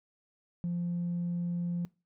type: tone with tanh clipping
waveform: triangle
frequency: 173.8 Hz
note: F3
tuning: 8 cents flat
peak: -30 dBFS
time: 0.64-1.85 s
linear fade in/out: 0 ms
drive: 5 dB
effects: noise-tail reverb RT60 0.3 s tail -24 dB re dry